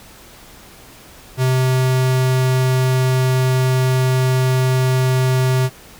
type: tone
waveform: square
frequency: 129.3 Hz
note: C3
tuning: 20 cents flat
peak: -14 dBFS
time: 1.37-5.7 s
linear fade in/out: 50 ms
effects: pink hiss -42 dBFS RMS until 5.99 s